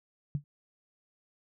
sine tone with exponential decay, 144.5 Hz, D3, 28 cents flat, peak -24 dBFS, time 0.35-0.44 s, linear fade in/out 0 ms, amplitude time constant 18 ms, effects none

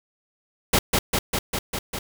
pink noise with echo, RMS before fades -18 dBFS, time 0.73-0.79 s, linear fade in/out 5 ms, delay 200 ms, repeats 6, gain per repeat -2 dB, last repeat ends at 1.99 s, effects none

